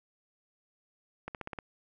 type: accelerating click train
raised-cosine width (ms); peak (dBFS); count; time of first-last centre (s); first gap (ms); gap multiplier
0.5; -23; 6; 1.28-1.588; 68; 0.95
effects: none